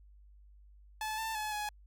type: tone with pitch steps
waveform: sawtooth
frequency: 865 / 889 / 854 / 839 Hz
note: A5 / A5 / G#5 / G#5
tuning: -30 / +18 / +48 / +17 cents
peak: -31 dBFS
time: 1.01-1.69 s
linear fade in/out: 2 ms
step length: 170 ms
effects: added 50 Hz sine -55 dBFS peak until 1.86 s